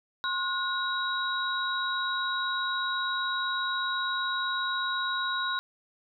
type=tone cluster; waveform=sine; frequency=1062 / 1448 / 3837 Hz; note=C6 / F#6 / A#7; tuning=+25 / -38 / +49 cents; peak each=-32 / -31 / -32 dBFS; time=0.24-5.59 s; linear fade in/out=0 ms; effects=none